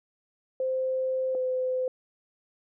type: tone pair in turn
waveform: sine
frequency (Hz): 520 / 511.7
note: C5 / C5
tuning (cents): -11 / -39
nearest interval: unison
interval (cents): 28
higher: first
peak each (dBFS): -25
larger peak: neither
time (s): 0.6-1.35 / 1.35-1.88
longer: first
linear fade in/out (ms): 2
effects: none